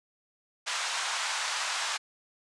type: band-pass noise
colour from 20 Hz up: pink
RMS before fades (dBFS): -32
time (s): 0.66-1.98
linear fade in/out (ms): 20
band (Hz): 870 to 8000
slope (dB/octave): 24
effects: resampled to 24000 Hz